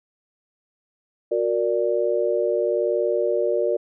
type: chord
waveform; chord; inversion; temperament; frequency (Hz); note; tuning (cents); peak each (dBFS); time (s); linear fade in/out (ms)
sine; Gb augmented; none; equal with one note detuned; 365.5 / 466.2 / 587.3; Gb4 / Bb4 / D5; -21 / 0 / 0; -24 / -23 / -23; 1.31-3.77; 10
effects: none